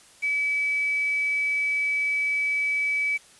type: tone with quantisation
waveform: sine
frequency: 2292 Hz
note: D7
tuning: 43 cents flat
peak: -22 dBFS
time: 0.22-3.18 s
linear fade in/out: 20 ms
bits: 7
effects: white hiss -53 dBFS RMS until 3.39 s + resampled to 24000 Hz